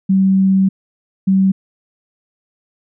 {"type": "tone bursts at uneven times", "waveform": "sine", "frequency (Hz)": 191.7, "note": "G3", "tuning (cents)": -38, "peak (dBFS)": -9, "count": 2, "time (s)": [[0.09, 0.69], [1.27, 1.52]], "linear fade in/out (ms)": 10, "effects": []}